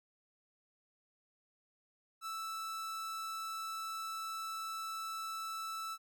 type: tone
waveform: 45% pulse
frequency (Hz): 1318.5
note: E6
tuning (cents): 0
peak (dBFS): -39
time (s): 2.21-5.98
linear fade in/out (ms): 50
effects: none